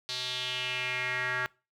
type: tone with band-pass filter sweep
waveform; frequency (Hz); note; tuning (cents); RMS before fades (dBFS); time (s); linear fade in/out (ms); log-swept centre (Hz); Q
square; 126.3; B2; +39; -33; 0.09-1.46; 0; 4200 to 1600; 3.8
effects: noise-tail reverb RT60 0.3 s tail -22 dB re dry